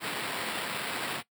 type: noise with sample-and-hold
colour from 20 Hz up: white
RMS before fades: -34 dBFS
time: 0-1.23 s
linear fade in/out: 50 ms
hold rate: 6300 Hz
effects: noise-tail reverb RT60 0.1 s tail -18 dB re dry + high-pass 150 Hz 12 dB/octave